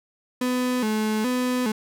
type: tone with vibrato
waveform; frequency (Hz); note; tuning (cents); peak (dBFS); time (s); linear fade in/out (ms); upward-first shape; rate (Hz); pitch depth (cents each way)
35% pulse; 232.6; A#3; -4; -20; 0.41-1.72; 5; square; 1.2; 130
effects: none